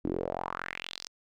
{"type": "tone with band-pass filter sweep", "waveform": "sawtooth", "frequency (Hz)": 44.23, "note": "F1", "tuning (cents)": 23, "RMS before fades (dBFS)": -36, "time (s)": [0.04, 1.08], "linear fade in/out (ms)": 10, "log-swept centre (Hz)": [280, 5800], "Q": 4, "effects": []}